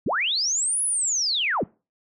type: linear two-way sweep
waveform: sine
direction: up then down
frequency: 100 to 10550 to 100 Hz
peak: -21 dBFS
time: 0.06-1.64 s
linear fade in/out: 5 ms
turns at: 0.83 s
effects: noise-tail reverb RT60 0.3 s tail -23 dB re dry